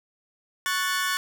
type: chord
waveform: sawtooth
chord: F# minor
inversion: second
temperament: equal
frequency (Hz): 1108.7 / 1480 / 1760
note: C#6 / F#6 / A6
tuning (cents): 0 / 0 / 0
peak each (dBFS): -25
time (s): 0.66-1.17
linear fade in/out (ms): 0
effects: none